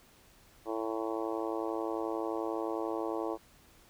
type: harmonic tone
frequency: 111.3 Hz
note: A2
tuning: 20 cents sharp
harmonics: 3 / 4 / 5 / 6 / 7 / 8 / 9 / 10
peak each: -36 / -38 / -40 / -42 / -43 / -44 / -45 / -46 dBFS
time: 0.65-3.38 s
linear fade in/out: 50 ms
effects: pink hiss -61 dBFS RMS until 3.89 s